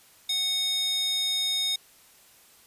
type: tone with high-pass filter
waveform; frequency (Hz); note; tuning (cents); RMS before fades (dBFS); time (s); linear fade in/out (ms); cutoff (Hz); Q
square; 740; F#5; 0; -27; 0.29-1.76; 5; 3800; 4.7
effects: white hiss -56 dBFS RMS until 2.66 s + resampled to 32000 Hz